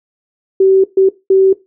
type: tone bursts at uneven times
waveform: sine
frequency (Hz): 383.5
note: G4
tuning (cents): -38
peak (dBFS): -5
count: 3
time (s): 0.6-0.84 / 0.97-1.09 / 1.3-1.53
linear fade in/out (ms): 5
effects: noise-tail reverb RT60 0.2 s tail -17 dB re dry